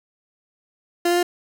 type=tone with pitch steps; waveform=30% pulse; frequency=346.9 / 349.9 / 353 Hz; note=F4 / F4 / F4; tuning=-12 / +3 / +19 cents; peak=-14 dBFS; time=1.05-1.23 s; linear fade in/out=5 ms; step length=60 ms; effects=none